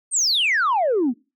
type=exponential sweep; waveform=sine; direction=down; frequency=8960 to 220 Hz; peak=-15 dBFS; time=0.11-1.14 s; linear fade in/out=50 ms; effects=noise-tail reverb RT60 0.3 s tail -24 dB re dry + tanh soft clip ceiling -14 dBFS